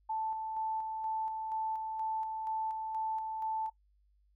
sine tone with tremolo, 880 Hz, A5, in tune, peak -32 dBFS, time 0.09-3.7 s, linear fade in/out 10 ms, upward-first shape square, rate 2.1 Hz, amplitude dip 35%, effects noise-tail reverb RT60 0.1 s tail -17 dB re dry + added 50 Hz sine -66 dBFS peak until 4.35 s

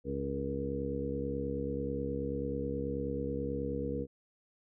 harmonic tone with a mistuned harmonic, 69.3 Hz, C#2, in tune, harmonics 1 / 2 / 3 / 4 / 5 / 6 / 7, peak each -41 / -41 / -41 / -39 / -47 / -43 / -37 dBFS, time 0.04-4.07 s, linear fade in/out 50 ms, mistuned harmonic 7, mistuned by -27 cents, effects none

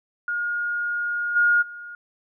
sine tone with level steps, 1428 Hz, F6, 38 cents sharp, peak -23 / -15 / -35 dBFS, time 0.28-1.95 s, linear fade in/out 2 ms, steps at 1.35 / 1.61 s, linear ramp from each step 20 ms, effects none

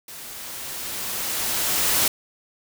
white noise with level ramp, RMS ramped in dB -39 to -19 dBFS, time 0.08-2.08 s, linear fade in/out 2 ms, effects none

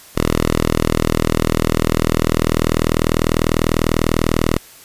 5% pulse tone, 40.09 Hz, E1, 47 cents flat, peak -3 dBFS, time 0.15-4.59 s, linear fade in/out 20 ms, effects white hiss -42 dBFS RMS until 4.84 s + resampled to 32000 Hz

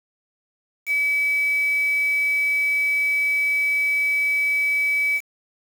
sine tone with quantisation, 2288 Hz, D7, 46 cents flat, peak -18 dBFS, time 0.86-5.21 s, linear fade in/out 50 ms, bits 6, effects none

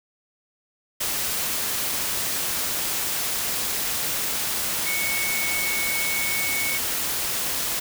sine tone in noise, 2217 Hz, C#7, in tune, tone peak -26 dBFS, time 4.86-6.78 s, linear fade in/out 10 ms, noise white, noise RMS -26 dBFS, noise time 1-7.8 s, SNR -3 dB, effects none

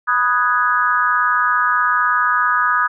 sine chord, G# minor seventh, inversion first, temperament equal, 987.8 / 1244.5 / 1480 / 1661.2 Hz, B5 / D#6 / F#6 / G#6, 0 / 0 / 0 / 0 cents, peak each -22 / -16 / -20 / -20 dBFS, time 0.07-2.88 s, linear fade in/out 20 ms, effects none

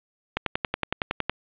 click train, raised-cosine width 0.3 ms, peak -7 dBFS, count 11, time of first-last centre 0.37-1.296 s, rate 10.8 Hz, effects resampled to 8000 Hz + 7-bit

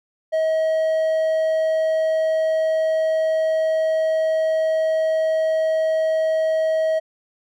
triangle tone, 637 Hz, D#5, 41 cents sharp, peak -15 dBFS, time 0.32-7 s, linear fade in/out 20 ms, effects none

